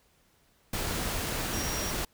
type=tone in noise; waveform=sine; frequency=5650 Hz; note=F8; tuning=19 cents sharp; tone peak=-37 dBFS; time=1.53-1.91 s; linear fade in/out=5 ms; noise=pink; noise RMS=-32 dBFS; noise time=0.73-2.05 s; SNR=-8 dB; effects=pink hiss -66 dBFS RMS until 2.13 s